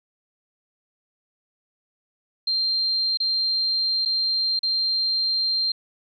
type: tone with dropouts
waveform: sine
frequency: 4171 Hz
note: C8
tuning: 6 cents flat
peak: -20 dBFS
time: 2.47-5.72 s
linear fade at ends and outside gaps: 5 ms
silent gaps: 3.173-3.201 / 4.051-4.057 / 4.592-4.631 s
effects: none